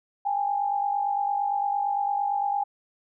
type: tone pair together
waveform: sine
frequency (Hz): 806 / 854.8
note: G5 / G#5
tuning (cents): +48 / +50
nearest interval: minor second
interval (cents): 102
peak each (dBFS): -24 / -30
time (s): 0.25-2.64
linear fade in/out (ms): 10
effects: none